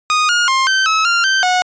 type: tone with pitch steps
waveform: sawtooth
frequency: 1239 / 1428 / 1060 / 1547 / 1292 / 1390 / 1556 / 731 Hz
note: D#6 / F6 / C6 / G6 / E6 / F6 / G6 / F#5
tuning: -8 / +38 / +22 / -23 / -35 / -9 / -13 / -21 cents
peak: -8 dBFS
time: 0.1-1.62 s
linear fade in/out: 0 ms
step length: 190 ms
effects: resampled to 16000 Hz